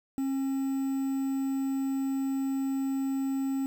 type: tone with quantisation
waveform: triangle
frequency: 270 Hz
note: C#4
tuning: 45 cents flat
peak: -25 dBFS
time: 0.18-3.66 s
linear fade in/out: 0 ms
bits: 8
effects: none